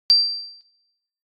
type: tone with exponential decay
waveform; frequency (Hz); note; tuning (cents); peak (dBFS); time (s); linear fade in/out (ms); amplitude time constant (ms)
sine; 4699; D8; 0; -8; 0.1-0.61; 0; 110
effects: noise-tail reverb RT60 1.0 s tail -21 dB re dry + AAC 32 kbps